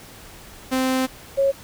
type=tone pair in turn; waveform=sawtooth / sine; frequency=260 / 548.7 Hz; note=C4 / C#5; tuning=-11 / -18 cents; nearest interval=octave + minor second; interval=1293 cents; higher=second; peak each=-15 dBFS; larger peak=neither; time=0.71-1.07 / 1.37-1.52 s; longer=first; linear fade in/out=20 ms; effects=pink hiss -43 dBFS RMS until 1.63 s